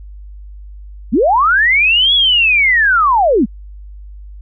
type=linear two-way sweep; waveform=sine; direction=up then down; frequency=179.4 to 3410 to 179.4 Hz; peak=-8 dBFS; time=1.12-3.46 s; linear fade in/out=20 ms; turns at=2.14 s; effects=added 50 Hz sine -30 dBFS peak until 4.41 s